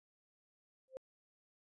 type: tone with exponential growth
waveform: sine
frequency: 523.3 Hz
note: C5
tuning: in tune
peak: -38 dBFS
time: 0.88-0.97 s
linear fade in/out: 0 ms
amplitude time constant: 18 ms
effects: resampled to 24000 Hz